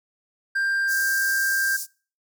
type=tone; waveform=triangle; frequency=1588 Hz; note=G6; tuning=22 cents sharp; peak=-19 dBFS; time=0.55-1.77 s; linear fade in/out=10 ms
type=high-pass noise; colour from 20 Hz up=pink; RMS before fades=-31 dBFS; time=0.87-1.87 s; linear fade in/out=50 ms; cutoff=5100 Hz; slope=48 dB/octave
effects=noise-tail reverb RT60 0.4 s tail -24 dB re dry